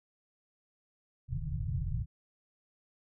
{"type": "low-pass noise", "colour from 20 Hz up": "white", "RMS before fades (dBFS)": -34, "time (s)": [1.28, 2.06], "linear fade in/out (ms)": 50, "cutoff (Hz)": 160, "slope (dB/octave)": 96, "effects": []}